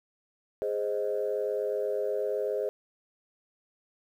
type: chord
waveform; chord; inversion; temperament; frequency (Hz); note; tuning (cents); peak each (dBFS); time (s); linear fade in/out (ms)
sine; Ab major; none; equal; 415.3 / 523.3 / 622.3; Ab4 / C5 / Eb5; 0 / 0 / 0; -30 / -31 / -33; 0.62-2.69; 0
effects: tanh soft clip ceiling -19 dBFS + 10-bit